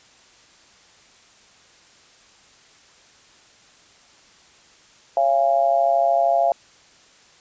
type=tone with amplitude modulation; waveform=sine; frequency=685 Hz; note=F5; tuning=34 cents flat; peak=-11 dBFS; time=5.17-6.52 s; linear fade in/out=2 ms; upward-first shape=sine; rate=133 Hz; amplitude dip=90%; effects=white hiss -52 dBFS RMS until 7.4 s + resampled to 16000 Hz